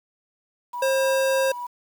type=tone with tremolo; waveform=sine; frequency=973 Hz; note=B5; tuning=26 cents flat; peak=-27 dBFS; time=0.73-1.67 s; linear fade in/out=10 ms; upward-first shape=triangle; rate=3.4 Hz; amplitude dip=45%
type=tone; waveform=square; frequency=534 Hz; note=C5; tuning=35 cents sharp; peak=-20 dBFS; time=0.82-1.52 s; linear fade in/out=5 ms
effects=8-bit